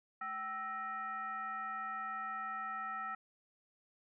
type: tone with frequency modulation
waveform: sine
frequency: 1318.5 Hz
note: E6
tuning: in tune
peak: -38 dBFS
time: 0.21-3.15 s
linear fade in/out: 5 ms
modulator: 550 Hz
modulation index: 0.85
effects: none